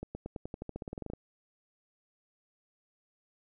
accelerating click train, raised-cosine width 2 ms, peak -25 dBFS, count 17, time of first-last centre 0.03-1.135 s, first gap 120 ms, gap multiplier 0.92, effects none

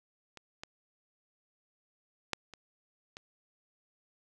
clicks, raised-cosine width 0.2 ms, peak -30 / -24 / -13 / -30 / -27 dBFS, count 5, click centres 0.373 / 0.635 / 2.333 / 2.537 / 3.169 s, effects none

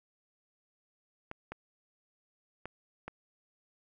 clicks, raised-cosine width 0.5 ms, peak -25 dBFS, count 4, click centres 1.314 / 1.52 / 2.656 / 3.08 s, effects none

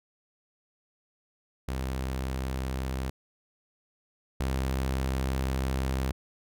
sawtooth tone pair in turn, 65.4 / 65.89 Hz, C2 / C2, 0 / +13 cents, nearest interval unison, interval 13 cents, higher second, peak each -26 / -23 dBFS, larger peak second, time 1.68-3.1 / 4.4-6.12 s, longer second, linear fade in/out 5 ms, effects none

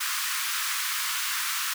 pink high-pass noise, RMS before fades -29 dBFS, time 0-1.74 s, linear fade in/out 10 ms, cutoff 1100 Hz, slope 48 dB/octave, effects none

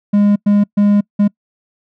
triangle tone bursts at uneven times, 204.7 Hz, G#3, 25 cents flat, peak -6 dBFS, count 4, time 0.13-0.36 / 0.46-0.64 / 0.77-1.01 / 1.19-1.28 s, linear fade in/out 10 ms, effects noise-tail reverb RT60 0.1 s tail -26 dB re dry

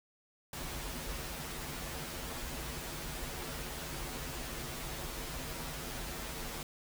pink noise with comb filter, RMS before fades -41 dBFS, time 0.53-6.63 s, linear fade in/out 2 ms, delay 10 ms, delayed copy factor -1, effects none

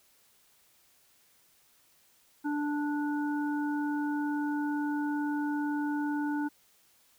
harmonic tone, 293.7 Hz, D4, in tune, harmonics 1 / 3 / 5, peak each -29 / -38 / -40 dBFS, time 2.44-6.49 s, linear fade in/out 20 ms, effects white hiss -65 dBFS RMS until 7.18 s

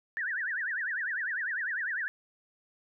sine tone with vibrato, 1693 Hz, G#6, 33 cents sharp, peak -30 dBFS, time 0.17-2.08 s, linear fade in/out 0 ms, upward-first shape triangle, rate 10 Hz, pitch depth 260 cents each way, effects none

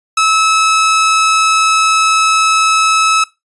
sawtooth tone, 1298 Hz, E6, 27 cents flat, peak -5 dBFS, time 0.17-3.24 s, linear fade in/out 5 ms, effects noise-tail reverb RT60 0.2 s tail -19 dB re dry + resampled to 24000 Hz

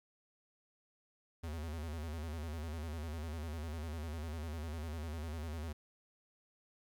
square tone with vibrato, 78.9 Hz, D#2, 25 cents sharp, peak -40 dBFS, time 1.43-5.73 s, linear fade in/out 10 ms, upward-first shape square, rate 10 Hz, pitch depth 95 cents each way, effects 12-bit

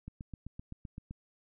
click train, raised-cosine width 5 ms, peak -30 dBFS, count 9, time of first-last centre 0.08-1.11 s, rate 7.77 Hz, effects none

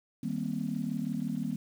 sine chord, C minor seventh, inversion first, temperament just, 156.98 / 196.22 / 235.5 / 261.6 Hz, Eb3 / G3 / Bb3 / C4, +16 / +2 / +18 / 0 cents, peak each -37 / -35 / -34 / -37 dBFS, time 0.23-1.56 s, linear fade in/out 5 ms, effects tanh soft clip ceiling -20 dBFS + 9-bit

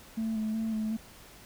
sine tone with vibrato, 220 Hz, A3, in tune, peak -27 dBFS, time 0.17-0.97 s, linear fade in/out 10 ms, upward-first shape square, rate 2.7 Hz, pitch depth 22 cents each way, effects tanh soft clip ceiling -26 dBFS + pink hiss -52 dBFS RMS until 1.45 s

